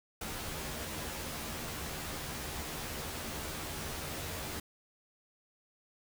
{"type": "noise with comb filter", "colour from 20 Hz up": "pink", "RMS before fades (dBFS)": -40, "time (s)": [0.21, 4.6], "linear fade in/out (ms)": 5, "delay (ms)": 13, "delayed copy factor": 0.65, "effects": []}